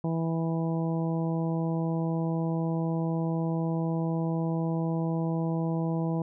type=harmonic tone; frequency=164 Hz; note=E3; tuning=9 cents flat; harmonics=1 / 2 / 3 / 4 / 5 / 6; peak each=-27 / -33 / -37 / -39 / -41 / -43 dBFS; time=0.04-6.22 s; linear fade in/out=2 ms; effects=none